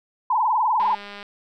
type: tone with vibrato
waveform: sine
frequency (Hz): 932.3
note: A#5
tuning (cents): 0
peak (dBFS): -17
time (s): 0.3-0.95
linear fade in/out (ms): 5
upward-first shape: sine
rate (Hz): 20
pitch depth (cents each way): 170
type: click train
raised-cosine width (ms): 0.3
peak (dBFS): -22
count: 88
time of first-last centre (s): 0.8-1.229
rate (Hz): 203
effects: none